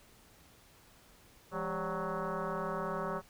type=tone with frequency modulation; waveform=sine; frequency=357.8 Hz; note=F4; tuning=42 cents sharp; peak=-33 dBFS; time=1.51-3.22 s; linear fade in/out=50 ms; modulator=188 Hz; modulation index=5.5; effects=pink hiss -61 dBFS RMS until 3.29 s